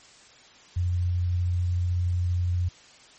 sine tone, 88.7 Hz, F2, 27 cents sharp, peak -22 dBFS, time 0.76-2.69 s, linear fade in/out 10 ms, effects white hiss -52 dBFS RMS until 3.18 s + MP3 32 kbps

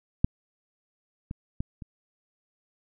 clicks, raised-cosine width 5 ms, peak -7 / -22 / -17 / -27 dBFS, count 4, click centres 0.245 / 1.311 / 1.605 / 1.822 s, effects none

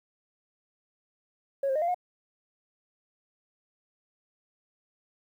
sine tone with pitch steps, 551 / 532 / 615 / 688 / 719 Hz, C#5 / C5 / D#5 / F5 / F#5, -11 / +29 / -20 / -26 / -50 cents, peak -23 dBFS, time 1.63-1.945 s, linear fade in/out 5 ms, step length 63 ms, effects tanh soft clip ceiling -21 dBFS + 10-bit

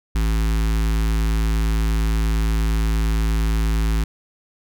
square tone with notch filter, 54.3 Hz, A1, 22 cents flat, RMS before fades -19 dBFS, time 0.15-4.04 s, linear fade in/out 5 ms, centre 590 Hz, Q 0.99, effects none

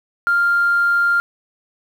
sine tone, 1396.9 Hz, F6, in tune, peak -12 dBFS, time 0.27-1.2 s, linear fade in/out 0 ms, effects tanh soft clip ceiling -8 dBFS + 7-bit

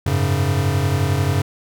square chord, F# suspended second, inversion none, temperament equal, 92.5 / 103.83 / 138.59 Hz, F#2 / G#2 / C#3, 0 / 0 / 0 cents, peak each -21 / -23 / -21 dBFS, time 0.06-1.42 s, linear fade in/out 5 ms, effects none

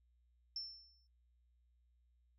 sine tone with exponential decay, 5370 Hz, E8, 31 cents sharp, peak -38 dBFS, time 0.56-1.07 s, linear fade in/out 2 ms, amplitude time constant 110 ms, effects noise-tail reverb RT60 0.2 s tail -25 dB re dry + added 60 Hz sine -70 dBFS peak until 2.38 s

